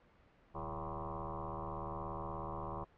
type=tone with frequency modulation; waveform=sine; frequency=564 Hz; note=C#5; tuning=30 cents sharp; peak=-39 dBFS; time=0.54-2.85 s; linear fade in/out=20 ms; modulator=76.6 Hz; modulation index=7.5; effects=pink hiss -66 dBFS RMS until 2.97 s + low-pass 2000 Hz 12 dB/octave